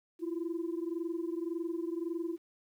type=tone pair together; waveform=sine; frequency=329.6 / 351.4 Hz; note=E4 / F4; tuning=0 / +11 cents; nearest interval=minor second; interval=111 cents; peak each=-34 / -36 dBFS; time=0.19-2.38 s; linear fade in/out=50 ms; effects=tanh soft clip ceiling -28 dBFS + 11-bit